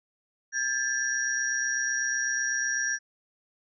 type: tone cluster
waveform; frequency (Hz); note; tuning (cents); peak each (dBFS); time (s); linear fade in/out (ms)
sine; 1605 / 1733 / 5710; G6 / A6 / F8; +40 / -27 / +37; -30 / -30 / -30; 0.52-2.99; 50
effects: none